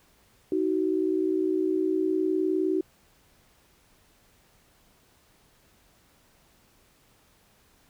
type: tone pair together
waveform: sine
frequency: 315.2 / 374.8 Hz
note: D#4 / F#4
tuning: +23 / +22 cents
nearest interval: minor third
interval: 299 cents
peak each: -26 / -25 dBFS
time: 0.52-2.81 s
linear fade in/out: 2 ms
effects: pink hiss -62 dBFS RMS until 7.89 s